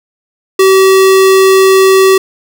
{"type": "tone", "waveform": "square", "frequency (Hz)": 382.6, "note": "G4", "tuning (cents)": -42, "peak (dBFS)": -4, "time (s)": [0.59, 2.18], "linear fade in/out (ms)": 5, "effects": []}